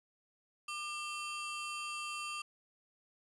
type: ring-modulated tone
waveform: 35% pulse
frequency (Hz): 1950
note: B6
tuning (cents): -23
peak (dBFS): -34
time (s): 0.68-2.42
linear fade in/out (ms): 5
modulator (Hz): 751
effects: resampled to 24000 Hz + 10-bit